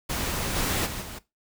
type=noise with level steps; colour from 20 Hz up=pink; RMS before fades=-29 / -26 / -34 / -39 dBFS; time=0.09-1.19 s; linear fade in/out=10 ms; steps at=0.55 / 0.85 / 1.01 s; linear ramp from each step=20 ms; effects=noise-tail reverb RT60 0.2 s tail -17 dB re dry